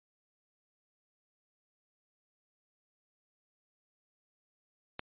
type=click; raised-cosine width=0.3 ms; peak=-21 dBFS; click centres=4.994 s; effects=resampled to 8000 Hz